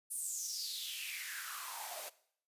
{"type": "noise with high-pass filter sweep", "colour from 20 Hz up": "white", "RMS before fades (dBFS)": -42, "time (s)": [0.1, 2.1], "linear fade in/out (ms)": 20, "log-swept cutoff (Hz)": [9900, 560], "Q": 6.1, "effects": ["noise-tail reverb RT60 0.6 s tail -18 dB re dry", "resampled to 32000 Hz"]}